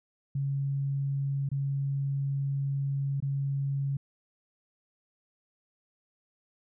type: tone with dropouts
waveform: sine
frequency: 138.59 Hz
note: C#3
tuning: in tune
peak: -27 dBFS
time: 0.35-3.97 s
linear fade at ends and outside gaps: 5 ms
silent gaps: 1.49-1.515 / 3.203-3.224 s
effects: none